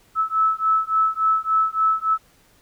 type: beating tone pair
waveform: sine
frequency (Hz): 1303 / 1306.5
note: E6 / E6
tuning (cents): -20 / -16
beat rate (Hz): 3.5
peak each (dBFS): -20 / -20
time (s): 0.15-2.18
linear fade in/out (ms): 50
effects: pink hiss -57 dBFS RMS until 2.61 s